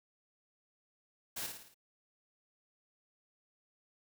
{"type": "noise with echo", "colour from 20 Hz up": "white", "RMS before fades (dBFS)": -40, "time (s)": [1.36, 1.47], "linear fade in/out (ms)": 10, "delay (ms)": 55, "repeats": 5, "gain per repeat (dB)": -5, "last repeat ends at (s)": 1.745, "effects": []}